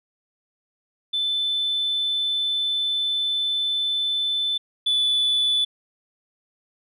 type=tone pair in turn; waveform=sine; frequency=3520 / 3474 Hz; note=A7 / A7; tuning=0 / -23 cents; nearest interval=unison; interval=23 cents; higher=first; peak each=-20 / -16 dBFS; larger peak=second; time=1.13-4.58 / 4.86-5.65 s; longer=first; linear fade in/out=10 ms; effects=tanh soft clip ceiling -16 dBFS